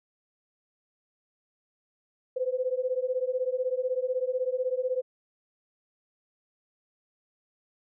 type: beating tone pair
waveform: sine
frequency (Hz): 502 / 518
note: B4 / C5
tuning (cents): +28 / -17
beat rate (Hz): 16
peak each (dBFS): -29 / -29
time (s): 2.36-5.02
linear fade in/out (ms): 10
effects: none